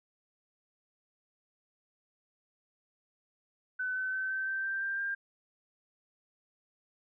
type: tone with pitch steps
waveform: sine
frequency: 1509 / 1521.3 / 1533.6 / 1546.1 / 1558.6 / 1571.3 / 1584 / 1596.9 Hz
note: F#6 / F#6 / G6 / G6 / G6 / G6 / G6 / G6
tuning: +34 / +48 / -38 / -24 / -10 / +4 / +18 / +32 cents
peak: -31 dBFS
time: 3.79-5.15 s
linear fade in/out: 10 ms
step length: 170 ms
effects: none